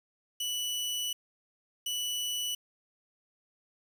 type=tone pair in turn; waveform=sawtooth; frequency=2960 / 2960 Hz; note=F#7 / F#7; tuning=0 / 0 cents; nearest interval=unison; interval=0 cents; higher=neither; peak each=-28 dBFS; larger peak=neither; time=0.4-1.13 / 1.86-2.55 s; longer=first; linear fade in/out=5 ms; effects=9-bit